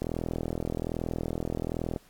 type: click train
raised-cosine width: 2 ms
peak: -17 dBFS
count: 81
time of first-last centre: 0.02-1.962 s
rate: 41.2 Hz
effects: pink hiss -60 dBFS RMS until 2.09 s + AAC 64 kbps

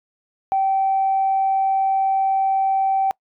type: tone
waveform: sine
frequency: 774 Hz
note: G5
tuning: 22 cents flat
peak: -15 dBFS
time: 0.52-3.11 s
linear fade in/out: 0 ms
effects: noise-tail reverb RT60 0.1 s tail -26 dB re dry + tanh soft clip ceiling -11 dBFS

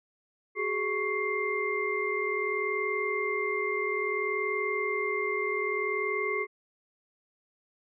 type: tone cluster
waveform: sine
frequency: 380.7 / 421.3 / 1112 / 2102 Hz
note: F#4 / G#4 / C#6 / C7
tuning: +49 / +25 / +5 / +7 cents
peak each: -34 / -32 / -35 / -31 dBFS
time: 0.55-6.47 s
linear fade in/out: 50 ms
effects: none

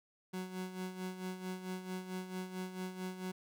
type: tone with tremolo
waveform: 30% pulse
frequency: 185 Hz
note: F#3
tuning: in tune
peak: -35 dBFS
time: 0.33-3.32 s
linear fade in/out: 10 ms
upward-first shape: sine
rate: 4.5 Hz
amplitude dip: 65%
effects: none

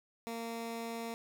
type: tone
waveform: 15% pulse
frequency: 230.2 Hz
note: A#3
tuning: 22 cents flat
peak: -32 dBFS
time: 0.27-1.14 s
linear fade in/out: 0 ms
effects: none

